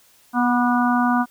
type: harmonic tone with a mistuned harmonic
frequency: 244.4 Hz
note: B3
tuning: 18 cents flat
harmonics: 1 / 3 / 4 / 5 / 6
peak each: -18 / -23 / -24 / -25 / -26 dBFS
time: 0.33-1.26 s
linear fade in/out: 50 ms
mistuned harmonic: 5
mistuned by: -24 cents
effects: white hiss -55 dBFS RMS until 1.3 s